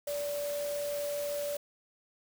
sine tone in noise, 579 Hz, D5, 25 cents flat, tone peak -32 dBFS, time 0.07-1.57 s, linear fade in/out 5 ms, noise white, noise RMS -43 dBFS, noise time 0.07-1.57 s, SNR +8 dB, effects none

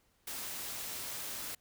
white noise, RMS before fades -41 dBFS, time 0.27-1.55 s, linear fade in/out 5 ms, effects pink hiss -72 dBFS RMS until 1.6 s

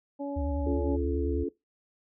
harmonic tone, 282.3 Hz, C#4, 32 cents sharp, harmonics 1 / 2 / 3, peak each -33 / -36 / -42 dBFS, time 0.19-0.97 s, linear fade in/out 20 ms
sine tone with vibrato, 72.8 Hz, D2, 15 cents flat, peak -29 dBFS, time 0.36-1.44 s, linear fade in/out 10 ms, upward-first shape sine, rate 10 Hz, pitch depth 130 cents each way
sine chord, Db augmented, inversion none, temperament just, 277.2 / 346.5 / 433.1 Hz, Db4 / F4 / A4, 0 / -14 / -27 cents, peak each -33 dBFS, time 0.66-1.49 s, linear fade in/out 5 ms
effects noise-tail reverb RT60 0.2 s tail -21 dB re dry

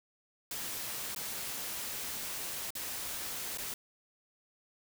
white noise with dropouts, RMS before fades -39 dBFS, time 0.51-3.74 s, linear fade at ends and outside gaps 2 ms, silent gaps 1.148-1.161 / 2.705-2.752 / 3.575-3.583 s, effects none

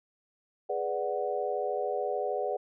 sine chord, G# half-diminished seventh, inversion none, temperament equal, 415.3 / 493.9 / 587.3 / 740 Hz, G#4 / B4 / D5 / F#5, 0 / 0 / 0 / 0 cents, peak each -34 dBFS, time 0.69-2.57 s, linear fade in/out 10 ms, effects none

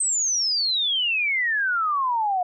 sine exponential sweep, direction down, 8372 to 707 Hz, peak -20 dBFS, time 0-2.43 s, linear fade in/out 5 ms, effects none

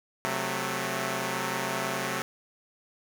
5% pulse chord, F# diminished, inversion second, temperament equal with one note detuned, 132.26 / 185 / 220 Hz, C3 / F#3 / A3, +19 / 0 / 0 cents, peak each -22 dBFS, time 0.25-2.22 s, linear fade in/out 0 ms, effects none

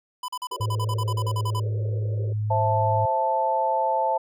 square tone bursts, 1000 Hz, B5, 21 cents sharp, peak -29 dBFS, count 15, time 0.23-1.599 s, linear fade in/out 5 ms, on 53 ms, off 41 ms
white band-pass noise, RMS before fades -39 dBFS, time 0.51-2.33 s, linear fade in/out 5 ms, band 360 to 570 Hz, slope 96 dB/octave
sine tone with pitch glide, 107.9 to 105.8 Hz, A2 to G#2, -33 to +33 cents, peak -23 dBFS, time 0.6-3.06 s, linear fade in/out 10 ms, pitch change -34 cents, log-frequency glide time 0.92-2.75 s
sine chord, A minor, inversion first, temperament just, 528 / 660 / 880 Hz, C5 / E5 / A5, +16 / +2 / 0 cents, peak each -27 / -27 / -22 dBFS, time 2.5-4.18 s, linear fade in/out 10 ms
effects none

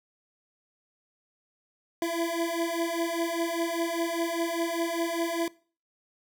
25% pulse beating tone pair, 333 / 338 Hz, E4 / E4, +18 / +43 cents, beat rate 5 Hz, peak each -27 / -26 dBFS, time 2.02-5.48 s, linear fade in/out 2 ms, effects noise-tail reverb RT60 0.4 s tail -22 dB re dry

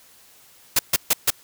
white noise bursts, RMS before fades -17 dBFS, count 4, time 0.76-1.304 s, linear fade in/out 5 ms, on 31 ms, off 140 ms, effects white hiss -52 dBFS RMS until 1.43 s

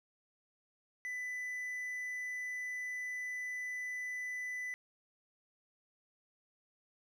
triangle tone, 1995 Hz, B6, 17 cents sharp, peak -36 dBFS, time 1.05-4.74 s, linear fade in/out 0 ms, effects none

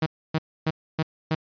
sawtooth tone bursts, 158.5 Hz, D#3, 32 cents sharp, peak -17 dBFS, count 5, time 0.02-1.35 s, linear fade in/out 5 ms, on 42 ms, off 280 ms, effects resampled to 11025 Hz

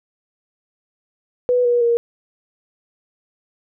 sine tone with pitch steps, 493.9 / 481.8 / 470 Hz, B4 / B4 / A#4, 0 / -43 / +14 cents, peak -13 dBFS, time 1.49-1.97 s, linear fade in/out 0 ms, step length 160 ms, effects none

